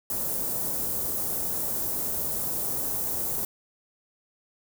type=band-stop noise; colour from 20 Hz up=white; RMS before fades=-29 dBFS; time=0.1-3.45 s; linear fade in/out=2 ms; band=670 to 11000 Hz; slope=12 dB/octave; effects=none